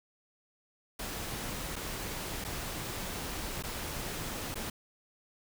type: noise with dropouts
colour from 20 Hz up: pink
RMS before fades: -38 dBFS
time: 0.99-4.7 s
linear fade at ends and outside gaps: 5 ms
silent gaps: 1.758-1.762 / 2.442-2.447 / 3.626-3.636 / 4.544-4.555 s
effects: none